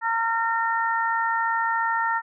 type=harmonic tone; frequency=457.1 Hz; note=A#4; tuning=34 cents flat; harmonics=2 / 3 / 4; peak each=-24 / -26 / -27 dBFS; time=0.01-2.22 s; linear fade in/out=50 ms; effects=none